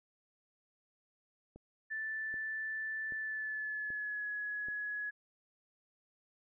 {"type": "click train", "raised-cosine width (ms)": 2, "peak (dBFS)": -39, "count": 5, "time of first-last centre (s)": [1.56, 4.685], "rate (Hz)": 1.28}
{"type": "tone with pitch glide", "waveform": "sine", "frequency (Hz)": [1759, 1684.4], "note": ["A6", "G#6"], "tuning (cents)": [-1, 24], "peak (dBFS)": -36, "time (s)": [1.9, 5.11], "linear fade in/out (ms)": 20, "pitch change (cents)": -75, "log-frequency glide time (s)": [3.15, 4.28]}
{"effects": []}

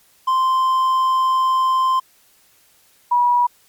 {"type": "tone pair in turn", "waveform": ["triangle", "sine"], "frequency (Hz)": [1042, 970.8], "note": ["C6", "B5"], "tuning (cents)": [-7, -30], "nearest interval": "minor second", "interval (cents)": 123, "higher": "first", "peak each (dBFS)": -12, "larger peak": "neither", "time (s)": [[0.27, 2], [3.11, 3.47]], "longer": "first", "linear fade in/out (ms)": 10, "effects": ["white hiss -55 dBFS RMS until 3.68 s", "MP3 96 kbps"]}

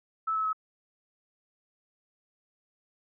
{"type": "tone with pitch steps", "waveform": "sine", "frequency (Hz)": [1309, 1297, 1285], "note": ["E6", "E6", "E6"], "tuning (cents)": [-13, -28, -45], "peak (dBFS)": -26, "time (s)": [0.27, 0.531], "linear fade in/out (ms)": 10, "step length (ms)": 87, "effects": []}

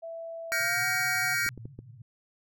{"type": "tone with pitch glide", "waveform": "sine", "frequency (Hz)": [662, 738.8], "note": ["E5", "F#5"], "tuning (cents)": [7, -3], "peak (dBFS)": -36, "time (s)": [0.02, 1.35], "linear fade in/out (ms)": 20, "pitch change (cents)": 190, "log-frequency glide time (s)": [0.59, 0.85]}
{"type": "chord", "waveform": "square", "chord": "G half-diminished seventh", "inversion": "third", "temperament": "just", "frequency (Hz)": [1411.2, 1568, 1881.6, 2258], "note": ["F6", "G6", "Bb6", "Db7"], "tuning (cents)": [18, 0, 16, 31], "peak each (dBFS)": [-32, -33, -32, -32], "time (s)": [0.52, 1.49], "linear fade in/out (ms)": 0}
{"type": "band-pass noise", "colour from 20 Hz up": "pink", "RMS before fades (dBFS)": -48, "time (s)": [0.6, 2.02], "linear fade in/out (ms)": 5, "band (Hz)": [110, 140], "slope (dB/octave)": 96}
{"type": "clicks", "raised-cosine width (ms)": 3, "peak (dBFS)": -29, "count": 4, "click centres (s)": [1.464, 1.577, 1.655, 1.79]}
{"effects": []}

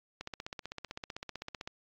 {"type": "click train", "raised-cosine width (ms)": 0.2, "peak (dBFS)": -22, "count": 24, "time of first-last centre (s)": [0.21, 1.675], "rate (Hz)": 15.7, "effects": ["low-pass 6000 Hz 12 dB/octave", "AAC 64 kbps"]}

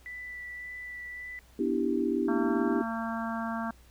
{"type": "tone with vibrato", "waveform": "sine", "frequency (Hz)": 1975.5, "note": "B6", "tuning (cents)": 0, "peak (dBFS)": -38, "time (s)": [0.06, 1.39], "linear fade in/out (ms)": 0, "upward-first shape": "sine", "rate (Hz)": 1.8, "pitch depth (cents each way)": 11}
{"type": "chord", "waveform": "sine", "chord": "E minor seventh", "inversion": "second", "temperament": "equal", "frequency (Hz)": [246.9, 293.7, 329.6, 392], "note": ["B3", "D4", "E4", "G4"], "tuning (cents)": [0, 0, 0, 0], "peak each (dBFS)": -31, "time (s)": [1.59, 2.82], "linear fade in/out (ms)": 5}
{"type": "harmonic tone", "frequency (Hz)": 227.2, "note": "A#3", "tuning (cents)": -44, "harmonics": [1, 3, 4, 5, 6, 7], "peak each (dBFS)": [-33, -38, -39, -40, -41, -41], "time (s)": [2.28, 3.71], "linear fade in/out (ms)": 5}
{"effects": ["added 61 Hz sine -56 dBFS peak until 3.9 s", "pink hiss -61 dBFS RMS until 3.9 s"]}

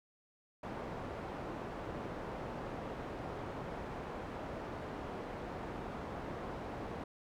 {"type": "low-pass noise", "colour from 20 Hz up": "white", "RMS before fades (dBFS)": -43, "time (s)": [0.63, 7.04], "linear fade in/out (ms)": 5, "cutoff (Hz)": 760, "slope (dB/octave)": 12, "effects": []}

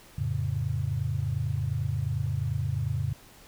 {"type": "chord", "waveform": "sine", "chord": "F augmented", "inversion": "none", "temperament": "equal", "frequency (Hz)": [87.31, 110, 138.59], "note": ["F2", "A2", "C#3"], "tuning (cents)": [0, 0, 0], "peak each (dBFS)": [-32, -30, -30], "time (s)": [0.18, 3.13], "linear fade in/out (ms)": 5, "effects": ["pink hiss -53 dBFS RMS until 3.47 s"]}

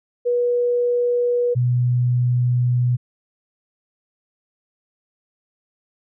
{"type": "tone pair in turn", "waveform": "sine", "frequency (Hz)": [485.1, 123.25], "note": ["B4", "B2"], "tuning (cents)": [-31, -3], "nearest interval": "2 octaves", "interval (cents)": 2372, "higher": "first", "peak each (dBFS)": [-16, -15], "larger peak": "second", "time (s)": [[0.25, 1.55], [1.55, 2.97]], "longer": "second", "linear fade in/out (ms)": 20, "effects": []}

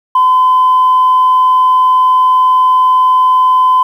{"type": "tone", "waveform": "sine", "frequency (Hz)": 1019, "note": "C6", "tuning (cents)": -46, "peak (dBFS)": -4, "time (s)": [0.15, 3.83], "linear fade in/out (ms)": 5, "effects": ["tanh soft clip ceiling -2 dBFS", "7-bit"]}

